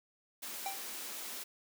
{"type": "high-pass noise", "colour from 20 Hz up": "white", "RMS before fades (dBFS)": -43, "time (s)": [0.42, 1.44], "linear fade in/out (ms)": 10, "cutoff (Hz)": 190, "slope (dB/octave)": 96}
{"type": "tone with exponential decay", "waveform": "square", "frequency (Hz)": 784, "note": "G5", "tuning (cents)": 0, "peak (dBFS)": -34, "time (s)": [0.66, 0.88], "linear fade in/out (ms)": 1, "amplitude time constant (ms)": 47}
{"effects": []}